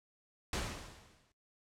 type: noise with exponential decay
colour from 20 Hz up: pink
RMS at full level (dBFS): -34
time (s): 0.53-1.32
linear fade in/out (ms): 2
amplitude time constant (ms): 170
effects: noise-tail reverb RT60 0.1 s tail -17 dB re dry + low-pass 8000 Hz 12 dB/octave